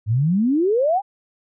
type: exponential sweep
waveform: sine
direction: up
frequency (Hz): 100.8 to 830.6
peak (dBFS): -15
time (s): 0.06-1.02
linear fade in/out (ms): 50
effects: none